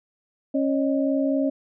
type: tone cluster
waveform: sine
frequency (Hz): 273.3 / 552 / 616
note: C#4 / C#5 / D#5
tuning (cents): -24 / -7 / -17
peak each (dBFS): -21 / -28 / -27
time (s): 0.54-1.5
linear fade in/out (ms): 10
effects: none